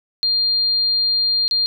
sine tone with dropouts, 4200 Hz, C8, 6 cents sharp, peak -15 dBFS, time 0.23-1.66 s, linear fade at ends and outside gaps 0 ms, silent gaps 1.48-1.511 s, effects none

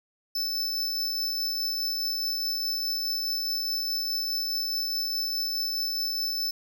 square tone with tremolo, 5274 Hz, E8, in tune, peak -26 dBFS, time 0.35-6.51 s, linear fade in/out 5 ms, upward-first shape triangle, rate 4.8 Hz, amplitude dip 25%, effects none

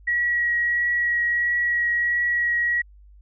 sine tone with vibrato, 1914 Hz, A#6, 45 cents sharp, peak -19 dBFS, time 0.07-2.82 s, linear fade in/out 10 ms, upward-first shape triangle, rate 1.5 Hz, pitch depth 12 cents each way, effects added 50 Hz sine -46 dBFS peak until 3.21 s

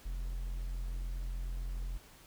triangle tone, 43.48 Hz, F1, 7 cents flat, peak -33 dBFS, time 0.05-1.98 s, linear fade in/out 10 ms, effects pink hiss -58 dBFS RMS until 2.26 s

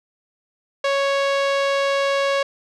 sawtooth tone with low-pass filter, 554.4 Hz, C#5, in tune, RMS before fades -20 dBFS, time 0.84-2.43 s, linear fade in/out 5 ms, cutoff 4400 Hz, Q 0.91, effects none

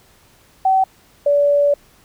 sine tone pair in turn, 763 / 575.5 Hz, G5 / D5, -47 / -35 cents, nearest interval perfect fourth, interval 488 cents, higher first, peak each -11 dBFS, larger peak neither, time 0.65-0.84 / 1.26-1.74 s, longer second, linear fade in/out 5 ms, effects pink hiss -52 dBFS RMS until 2.04 s

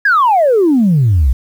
sine exponential sweep, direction down, 1705 to 57.7 Hz, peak -6 dBFS, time 0.05-1.33 s, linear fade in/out 5 ms, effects tanh soft clip ceiling -4 dBFS + 7-bit

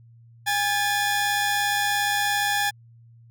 sawtooth tone pair together, 817 / 1731.2 Hz, G#5 / A6, -29 / -29 cents, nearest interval octave + minor second, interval 1300 cents, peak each -20 / -21 dBFS, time 0.46-2.71 s, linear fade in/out 20 ms, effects added 116 Hz sine -48 dBFS peak until 3.3 s

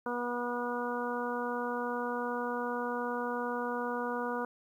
harmonic tone, 242.6 Hz, B3, 31 cents flat, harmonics 1 / 2 / 3 / 4 / 5 / 6, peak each -38 / -36 / -42 / -38 / -41 / -41 dBFS, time 0.06-4.45 s, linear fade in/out 2 ms, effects 11-bit

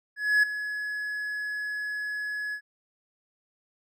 triangle tone with ADSR envelope, 1692 Hz, G#6, 32 cents sharp, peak -15 dBFS, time 0.16-2.61 s, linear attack 270 ms, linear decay 8 ms, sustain -13 dB, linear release 77 ms, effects none

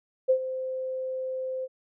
sine tone with ADSR envelope, 519 Hz, C5, 14 cents flat, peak -16 dBFS, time 0.28-1.68 s, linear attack 21 ms, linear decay 81 ms, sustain -13 dB, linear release 41 ms, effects none

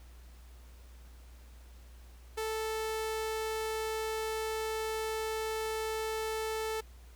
sawtooth tone, 439.5 Hz, A4, 2 cents flat, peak -29 dBFS, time 2.37-6.81 s, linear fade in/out 10 ms, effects added 60 Hz sine -50 dBFS peak until 7.15 s + pink hiss -62 dBFS RMS until 7.15 s

